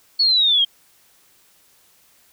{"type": "linear sweep", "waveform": "sine", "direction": "down", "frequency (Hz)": [4435, 3169], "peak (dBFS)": -13, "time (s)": [0.19, 0.65], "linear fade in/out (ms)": 10, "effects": ["white hiss -56 dBFS RMS until 2.32 s"]}